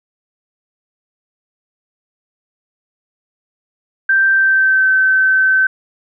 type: tone with pitch glide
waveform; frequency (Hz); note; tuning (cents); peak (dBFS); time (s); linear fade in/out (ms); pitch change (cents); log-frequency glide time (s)
sine; 1568 to 1536.6; G6 to G6; 0 to -35; -9; 4.09-5.67; 5; -35; 4.32-4.89
effects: none